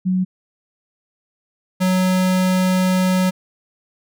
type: tone pair in turn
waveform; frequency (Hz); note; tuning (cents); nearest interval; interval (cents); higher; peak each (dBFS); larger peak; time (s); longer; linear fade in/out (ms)
sine / square; 185 / 185; F#3 / F#3; 0 / 0; unison; 0; neither; -15; neither; 0.05-0.25 / 1.8-3.31; second; 20
effects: none